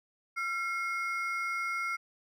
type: ring-modulated tone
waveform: triangle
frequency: 1760 Hz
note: A6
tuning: in tune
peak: -26 dBFS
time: 0.36-1.97 s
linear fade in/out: 20 ms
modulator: 394 Hz
effects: none